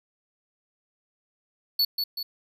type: tone with echo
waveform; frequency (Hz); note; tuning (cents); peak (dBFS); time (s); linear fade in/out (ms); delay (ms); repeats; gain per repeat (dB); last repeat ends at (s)
square; 4435; C#8; 0; -20; 1.79-1.85; 5; 190; 2; -5; 2.23
effects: none